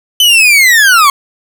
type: linear sweep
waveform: 40% pulse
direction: down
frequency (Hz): 3055 to 1076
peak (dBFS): -3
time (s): 0.2-1.1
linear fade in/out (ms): 2
effects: none